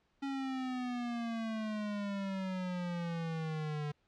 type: exponential sweep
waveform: square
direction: down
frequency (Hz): 277.2 to 146.83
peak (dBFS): -36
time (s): 0.22-3.92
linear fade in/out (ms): 10
effects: pink hiss -75 dBFS RMS until 4.07 s + low-pass 4000 Hz 12 dB/octave